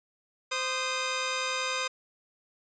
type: tone pair together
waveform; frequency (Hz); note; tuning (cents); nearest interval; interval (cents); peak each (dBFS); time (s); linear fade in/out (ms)
10% pulse; 518.4 / 1233; C5 / D#6; -16 / -16; octave + minor third; 1500; -23; 0.51-1.88; 10
effects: resampled to 16000 Hz